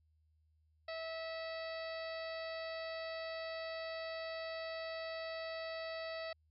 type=harmonic tone; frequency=650 Hz; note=E5; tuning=24 cents flat; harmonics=1 / 2 / 3 / 4 / 5 / 6 / 7 / 8; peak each=-42 / -51 / -49 / -54 / -60 / -54 / -53 / -61 dBFS; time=0.88-6.33 s; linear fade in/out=5 ms; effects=added 78 Hz sine -70 dBFS peak until 6.5 s